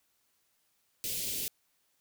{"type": "band-stop noise", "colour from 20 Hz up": "white", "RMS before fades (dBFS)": -35, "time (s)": [1.04, 1.48], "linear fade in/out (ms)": 0, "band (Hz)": [500, 2600], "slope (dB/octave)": 24, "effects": ["white hiss -74 dBFS RMS until 2 s"]}